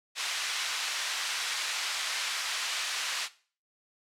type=band-pass noise; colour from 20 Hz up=white; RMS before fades=-33 dBFS; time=0.15-3.29 s; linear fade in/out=50 ms; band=1200 to 4800 Hz; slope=12 dB/octave; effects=noise-tail reverb RT60 0.4 s tail -17 dB re dry + low-pass 12000 Hz 12 dB/octave